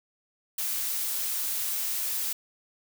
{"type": "noise", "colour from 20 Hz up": "blue", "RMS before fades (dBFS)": -30, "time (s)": [0.58, 2.33], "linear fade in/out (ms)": 5, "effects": []}